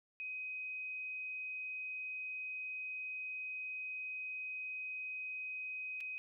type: tone with dropouts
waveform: sine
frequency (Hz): 2517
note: D#7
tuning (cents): +19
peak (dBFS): -40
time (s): 0.2-6.18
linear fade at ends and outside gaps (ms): 0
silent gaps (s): 6.005-6.009
effects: none